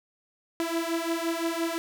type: beating tone pair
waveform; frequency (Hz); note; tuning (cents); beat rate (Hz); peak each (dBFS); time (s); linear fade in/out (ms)
sawtooth; 329.6 / 335.4; E4 / E4; 0 / +30; 5.8; -26; 0.6-1.78; 0
effects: none